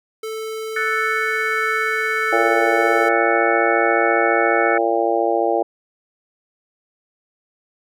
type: tone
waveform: square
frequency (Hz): 440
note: A4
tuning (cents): 0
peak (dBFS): -26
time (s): 0.23-3.09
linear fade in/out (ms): 5
type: chord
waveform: sine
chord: F# minor seventh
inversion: third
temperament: equal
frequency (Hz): 1318.5 / 1480 / 1760 / 2217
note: E6 / F#6 / A6 / C#7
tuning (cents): 0 / 0 / 0 / 0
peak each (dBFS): -24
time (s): 0.76-4.78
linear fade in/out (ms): 5
type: harmonic tone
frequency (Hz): 114.5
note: A#2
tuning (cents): -31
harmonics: 3 / 4 / 5 / 6 / 7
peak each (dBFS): -22 / -22 / -22 / -22 / -22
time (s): 2.32-5.63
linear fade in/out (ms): 10
effects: none